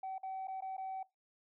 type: tone with dropouts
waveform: sine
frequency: 763 Hz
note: G5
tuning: 47 cents flat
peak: -37 dBFS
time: 0.03-1.03 s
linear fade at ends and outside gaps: 5 ms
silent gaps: 0.182-0.231 / 0.473-0.481 / 0.607-0.621 / 0.768-0.779 s
effects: noise-tail reverb RT60 0.2 s tail -21 dB re dry + tanh soft clip ceiling -36 dBFS